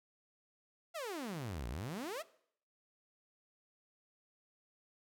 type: exponential two-way sweep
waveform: sawtooth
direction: down then up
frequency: 707 to 54 to 707 Hz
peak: -36 dBFS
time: 0.94-2.23 s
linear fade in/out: 20 ms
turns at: 1.68 s
effects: noise-tail reverb RT60 0.6 s tail -18 dB re dry